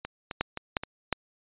two click trains, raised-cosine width 0.3 ms, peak -18 / -9 dBFS, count 4 / 3, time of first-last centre 0.05-0.835 / 0.41-1.127 s, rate 3.82 / 2.79 Hz, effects resampled to 8000 Hz

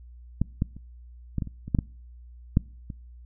clicks, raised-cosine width 5 ms, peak -10 / -11 / -29 / -14 / -16 / -26 / -23 / -9 / -10 / -6 / -23 dBFS, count 11, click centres 0.416 / 0.621 / 0.766 / 1.383 / 1.422 / 1.473 / 1.68 / 1.748 / 1.788 / 2.571 / 2.902 s, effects noise-tail reverb RT60 0.5 s tail -26 dB re dry + added 60 Hz sine -44 dBFS peak until 3.25 s

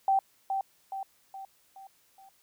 sine tone with echo, 777 Hz, G5, 16 cents flat, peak -21 dBFS, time 0.08-0.19 s, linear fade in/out 2 ms, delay 420 ms, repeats 5, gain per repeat -6 dB, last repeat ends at 2.29 s, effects white hiss -66 dBFS RMS until 2.42 s

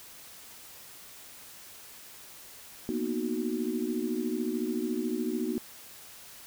sine chord, B major seventh, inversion third, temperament equal, 233.1 / 246.9 / 311.1 / 370 Hz, A#3 / B3 / D#4 / F#4, 0 / 0 / 0 / 0 cents, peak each -34 dBFS, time 2.89-5.58 s, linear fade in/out 0 ms, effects white hiss -49 dBFS RMS until 6.46 s

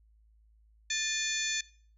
harmonic tone with a mistuned harmonic, 880 Hz, A5, in tune, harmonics 2 / 3 / 4 / 5 / 6 / 7 / 8, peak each -36 / -36 / -35 / -39 / -45 / -36 / -38 dBFS, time 0.9-1.61 s, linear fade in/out 5 ms, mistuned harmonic 3, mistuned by -130 cents, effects noise-tail reverb RT60 0.5 s tail -22 dB re dry + added 54 Hz sine -60 dBFS peak until 1.97 s

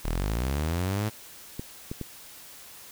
sawtooth linear sweep, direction up, 35.26 to 110 Hz, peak -22 dBFS, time 0.04-1.1 s, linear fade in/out 20 ms
clicks, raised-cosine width 3 ms, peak -20 dBFS, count 3, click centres 1.595 / 1.915 / 2.013 s
effects white hiss -47 dBFS RMS until 2.91 s

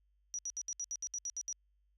sine tone bursts, 5820 Hz, F#8, 29 cents flat, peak -36 dBFS, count 11, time 0.34-1.527 s, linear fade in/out 0 ms, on 47 ms, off 67 ms, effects added 50 Hz sine -70 dBFS peak until 1.97 s

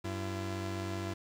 sawtooth tone pair together, 95.51 / 337.9 Hz, G2 / E4, -45 / +43 cents, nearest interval octave + minor seventh, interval 2188 cents, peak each -33 / -35 dBFS, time 0.04-1.14 s, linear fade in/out 10 ms, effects low-pass 8000 Hz 12 dB/octave + 10-bit

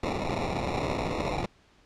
blue noise with sample-and-hold, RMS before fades -30 dBFS, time 0.03-1.46 s, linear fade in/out 5 ms, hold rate 1575 Hz, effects pink hiss -61 dBFS RMS until 1.85 s + low-pass 5000 Hz 12 dB/octave

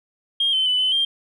sine tone with pitch steps, 3225 / 3070 / 2996 / 3033 / 3188 Hz, G7 / G7 / F#7 / F#7 / G7, +48 / -37 / +21 / +42 / +28 cents, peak -16 dBFS, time 0.4-1.05 s, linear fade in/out 5 ms, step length 130 ms, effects tanh soft clip ceiling -12 dBFS

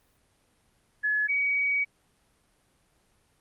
sine tone pair in turn, 1703 / 2262 Hz, G#6 / C#7, +43 / +34 cents, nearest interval perfect fourth, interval 491 cents, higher second, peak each -23 dBFS, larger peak neither, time 1.03-1.28 / 1.28-1.85 s, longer second, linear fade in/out 20 ms, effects pink hiss -67 dBFS RMS until 3.4 s + Opus 32 kbps

